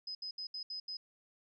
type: tone bursts at uneven times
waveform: sine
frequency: 5040 Hz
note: D#8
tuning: 21 cents sharp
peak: -39 dBFS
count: 6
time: 0.07-0.15 / 0.22-0.31 / 0.38-0.47 / 0.54-0.63 / 0.7-0.8 / 0.88-0.97 s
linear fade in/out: 5 ms
effects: none

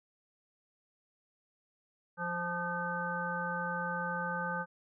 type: harmonic tone with a mistuned harmonic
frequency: 174.61 Hz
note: F3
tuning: in tune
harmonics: 1 / 3 / 5 / 7 / 9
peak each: -40 / -41 / -39 / -40 / -37 dBFS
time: 2.17-4.66 s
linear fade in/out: 50 ms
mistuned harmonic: 9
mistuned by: -44 cents
effects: none

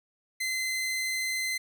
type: tone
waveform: sawtooth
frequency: 2059 Hz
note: C7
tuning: 28 cents flat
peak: -25 dBFS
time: 0.4-1.58 s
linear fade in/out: 10 ms
effects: none

